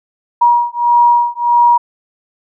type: beating tone pair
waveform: sine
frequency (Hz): 954 / 955.6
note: A#5 / A#5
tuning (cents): +40 / +43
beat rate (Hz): 1.6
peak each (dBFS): -11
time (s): 0.41-1.78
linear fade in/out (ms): 10
effects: none